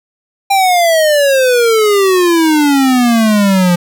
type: exponential sweep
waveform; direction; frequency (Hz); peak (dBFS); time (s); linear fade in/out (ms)
square; down; 800 to 173; -8; 0.5-3.76; 10
effects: none